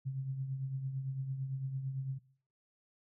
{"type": "tone with tremolo", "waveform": "sine", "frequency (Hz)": 133.9, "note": "C3", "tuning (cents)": 40, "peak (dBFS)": -32, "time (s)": [0.05, 2.19], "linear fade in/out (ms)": 20, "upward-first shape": "triangle", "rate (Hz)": 8.9, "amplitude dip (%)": 60, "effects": ["noise-tail reverb RT60 0.5 s tail -19 dB re dry"]}